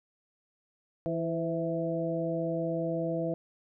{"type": "harmonic tone with a mistuned harmonic", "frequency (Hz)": 164.81, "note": "E3", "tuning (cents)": 0, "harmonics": [1, 2, 3, 4], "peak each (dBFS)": [-34, -34, -34, -34], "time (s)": [1.06, 3.34], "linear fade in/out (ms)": 0, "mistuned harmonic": 3, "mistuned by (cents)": 41, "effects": []}